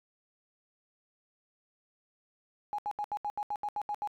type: tone bursts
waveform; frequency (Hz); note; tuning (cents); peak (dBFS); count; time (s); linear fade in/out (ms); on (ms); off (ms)
triangle; 830.6; G#5; 0; -27; 11; 2.73-4.074; 0; 54; 75
effects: tanh soft clip ceiling -29 dBFS